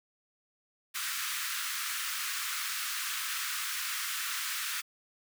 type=high-pass noise; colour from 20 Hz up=pink; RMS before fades=-35 dBFS; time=0.94-4.82 s; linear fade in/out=20 ms; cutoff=1200 Hz; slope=48 dB/octave; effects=none